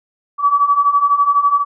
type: beating tone pair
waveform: sine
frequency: 1137 / 1149 Hz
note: C#6 / D6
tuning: +44 / -38 cents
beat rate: 12 Hz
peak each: -16 / -12 dBFS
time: 0.38-1.65 s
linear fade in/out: 50 ms
effects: none